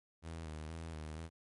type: tone with vibrato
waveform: sawtooth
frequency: 79.7 Hz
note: D#2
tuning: 42 cents sharp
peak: -39 dBFS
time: 0.22-1.3 s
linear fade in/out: 50 ms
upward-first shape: square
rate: 2.1 Hz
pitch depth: 47 cents each way
effects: MP3 48 kbps